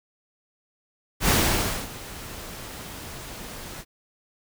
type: noise with ADSR envelope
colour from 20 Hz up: pink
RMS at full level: -19 dBFS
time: 1.2-3.85 s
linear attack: 83 ms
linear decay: 590 ms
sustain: -19 dB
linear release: 56 ms
effects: none